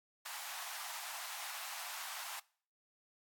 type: high-pass noise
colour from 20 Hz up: pink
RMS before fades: -45 dBFS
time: 0.25-2.4 s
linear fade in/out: 10 ms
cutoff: 720 Hz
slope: 48 dB/octave
effects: noise-tail reverb RT60 0.5 s tail -23 dB re dry + AAC 64 kbps